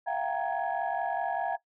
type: tone cluster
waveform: sine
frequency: 673 / 718 / 789 / 933 / 1672 Hz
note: E5 / F5 / G5 / A#5 / G#6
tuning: +36 / +48 / +11 / +1 / +11 cents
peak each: -35 / -33 / -32 / -36 / -38 dBFS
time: 0.06-1.57 s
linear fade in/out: 20 ms
effects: noise-tail reverb RT60 0.1 s tail -19 dB re dry + tanh soft clip ceiling -19 dBFS